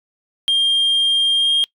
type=tone with pitch glide; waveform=sine; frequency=3206 to 3225 Hz; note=G7 to G7; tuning=+38 to +48 cents; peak=-10 dBFS; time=0.48-1.64 s; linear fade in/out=0 ms; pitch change=+10 cents; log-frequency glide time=1.35-1.51 s; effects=noise-tail reverb RT60 0.1 s tail -24 dB re dry + tanh soft clip ceiling -12 dBFS